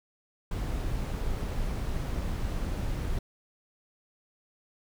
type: noise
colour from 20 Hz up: brown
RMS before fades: -31 dBFS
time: 0.51-3.19 s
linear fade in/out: 5 ms
effects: none